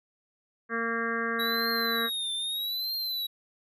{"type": "harmonic tone", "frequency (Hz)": 230, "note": "A#3", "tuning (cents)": -23, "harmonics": [1, 2, 3, 5, 6, 7, 8, 9], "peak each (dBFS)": [-35, -34, -43, -34, -39, -32, -37, -44], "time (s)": [0.69, 2.1], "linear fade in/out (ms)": 50}
{"type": "tone with vibrato", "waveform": "square", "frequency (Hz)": 3867, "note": "B7", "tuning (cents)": -37, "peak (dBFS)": -30, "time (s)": [1.39, 3.27], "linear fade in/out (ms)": 10, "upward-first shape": "triangle", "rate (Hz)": 0.8, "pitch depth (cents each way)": 150}
{"effects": []}